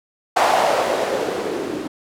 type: noise with low-pass filter sweep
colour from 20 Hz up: violet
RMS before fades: -20 dBFS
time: 0.36-1.88 s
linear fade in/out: 10 ms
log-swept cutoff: 790 to 300 Hz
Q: 3
effects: none